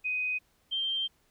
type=tone pair in turn; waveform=sine; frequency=2503 / 3154 Hz; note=D#7 / G7; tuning=+10 / +10 cents; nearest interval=major third; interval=400 cents; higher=second; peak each=-28 / -28 dBFS; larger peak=neither; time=0.04-0.39 / 0.71-1.08 s; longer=second; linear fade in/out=20 ms; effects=pink hiss -69 dBFS RMS until 1.3 s